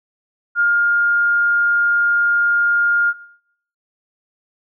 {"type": "tone", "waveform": "sine", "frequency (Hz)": 1412, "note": "F6", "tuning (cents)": 19, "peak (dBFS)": -12, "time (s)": [0.55, 3.14], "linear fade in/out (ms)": 50, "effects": ["noise-tail reverb RT60 0.7 s tail -19 dB re dry"]}